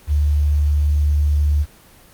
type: tone with quantisation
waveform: sine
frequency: 73.6 Hz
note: D2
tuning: 4 cents sharp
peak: -13 dBFS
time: 0.07-1.66 s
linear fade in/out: 50 ms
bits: 7
effects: pink hiss -47 dBFS RMS until 2.13 s + Opus 24 kbps